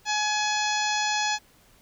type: harmonic tone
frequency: 844 Hz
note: G#5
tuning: 28 cents sharp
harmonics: 1 / 2 / 3 / 4 / 5 / 6 / 7 / 8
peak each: -27 / -30 / -32 / -33 / -34 / -35 / -35 / -36 dBFS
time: 0.05-1.39 s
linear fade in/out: 50 ms
effects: pink hiss -58 dBFS RMS until 1.81 s